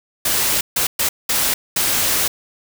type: noise bursts at uneven times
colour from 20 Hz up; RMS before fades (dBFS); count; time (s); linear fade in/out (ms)
white; -18; 5; 0.25-0.61 / 0.76-0.87 / 0.99-1.09 / 1.29-1.54 / 1.76-2.28; 5
effects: none